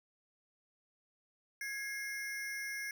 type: ring-modulated tone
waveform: square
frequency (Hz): 1900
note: A#6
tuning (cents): +33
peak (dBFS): -36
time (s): 1.61-2.91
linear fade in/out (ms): 2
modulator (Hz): 239
effects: none

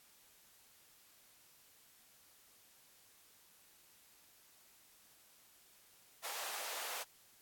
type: high-pass noise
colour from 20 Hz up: pink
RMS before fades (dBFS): -43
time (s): 6.23-7.04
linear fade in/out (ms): 20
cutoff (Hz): 570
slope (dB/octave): 24
effects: white hiss -65 dBFS RMS until 7.41 s + AAC 64 kbps

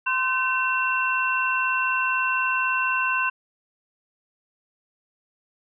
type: tone cluster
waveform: sine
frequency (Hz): 1035 / 1530 / 2711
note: C6 / G6 / E7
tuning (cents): -19 / -42 / +48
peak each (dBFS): -25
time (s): 0.06-3.3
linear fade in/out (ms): 10
effects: none

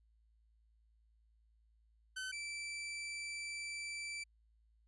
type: tone pair in turn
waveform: sawtooth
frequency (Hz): 1523 / 2329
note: F#6 / D7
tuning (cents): +50 / -15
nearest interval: perfect fifth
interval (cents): 735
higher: second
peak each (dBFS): -37 / -38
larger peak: first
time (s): 2.16-2.32 / 2.32-4.24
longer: second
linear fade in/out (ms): 10
effects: added 55 Hz sine -68 dBFS peak until 4.87 s + resampled to 24000 Hz

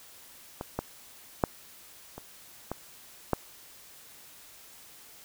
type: clicks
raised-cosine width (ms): 1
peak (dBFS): -20 / -15 / -8 / -26 / -18 / -10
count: 6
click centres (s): 0.611 / 0.79 / 1.438 / 2.18 / 2.716 / 3.333
effects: white hiss -52 dBFS RMS until 5.24 s

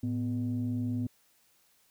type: tone pair together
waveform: sine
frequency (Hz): 110 / 248.4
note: A2 / B3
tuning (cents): 0 / +10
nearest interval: octave + major second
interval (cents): 1410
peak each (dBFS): -31 / -30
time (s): 0.03-1.07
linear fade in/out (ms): 5
effects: tanh soft clip ceiling -24 dBFS + white hiss -67 dBFS RMS until 1.9 s

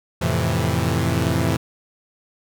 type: chord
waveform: sawtooth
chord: F major seventh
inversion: none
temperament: equal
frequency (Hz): 87.31 / 110 / 130.81 / 164.81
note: F2 / A2 / C3 / E3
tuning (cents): 0 / 0 / 0 / 0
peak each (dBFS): -20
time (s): 0.21-1.57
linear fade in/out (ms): 10
effects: none

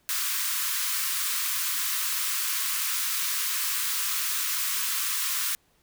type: high-pass noise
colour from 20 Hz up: white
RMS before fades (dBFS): -28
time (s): 0.09-5.55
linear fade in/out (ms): 0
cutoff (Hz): 1000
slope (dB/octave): 96
effects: pink hiss -66 dBFS RMS until 5.82 s

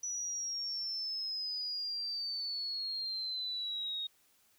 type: exponential sweep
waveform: sine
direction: down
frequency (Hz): 5920 to 3729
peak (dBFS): -35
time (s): 0.03-4.07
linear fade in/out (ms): 5
effects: white hiss -69 dBFS RMS until 4.58 s

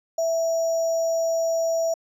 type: tone with sample-and-hold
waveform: sine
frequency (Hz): 659.3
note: E5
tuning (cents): 0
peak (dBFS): -20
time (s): 0.18-1.94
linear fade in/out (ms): 5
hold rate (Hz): 6300
effects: low-pass 10000 Hz 12 dB/octave

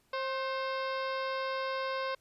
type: harmonic tone with a mistuned harmonic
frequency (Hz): 531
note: C5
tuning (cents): +25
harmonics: 1 / 2 / 3 / 4 / 5 / 6 / 7 / 8 / 9 / 10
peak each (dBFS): -35 / -36 / -41 / -45 / -47 / -52 / -48 / -53 / -50 / -55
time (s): 0.13-2.15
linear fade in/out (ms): 5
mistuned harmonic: 3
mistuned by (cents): -55
effects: pink hiss -70 dBFS RMS until 2.2 s + resampled to 32000 Hz

